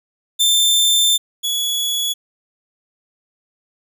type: tone pair in turn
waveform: sawtooth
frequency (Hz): 3564 / 3384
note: A7 / G#7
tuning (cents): +22 / +32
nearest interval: minor second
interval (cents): 90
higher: first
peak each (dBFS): -9 / -15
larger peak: first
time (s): 0.39-1.18 / 1.43-2.14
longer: first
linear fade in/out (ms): 20
effects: none